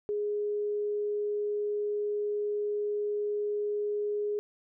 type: tone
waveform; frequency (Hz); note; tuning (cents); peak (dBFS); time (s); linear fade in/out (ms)
sine; 415.3; G#4; 0; -28; 0.09-4.39; 0
effects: none